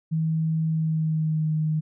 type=tone with pitch glide; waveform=sine; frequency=160 to 155.62 Hz; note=D#3 to D#3; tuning=+49 to +1 cents; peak=-21 dBFS; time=0.11-1.81 s; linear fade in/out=20 ms; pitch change=-48 cents; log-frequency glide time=0.67-1.51 s; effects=none